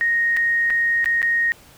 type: tone with dropouts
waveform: sine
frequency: 1864.7 Hz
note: A#6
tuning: in tune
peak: -16 dBFS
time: 0.01-1.52 s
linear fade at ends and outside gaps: 0 ms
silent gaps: 0.366-0.37 / 0.701-0.705 / 1.044-1.058 / 1.218-1.228 s
effects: pink hiss -48 dBFS RMS until 1.77 s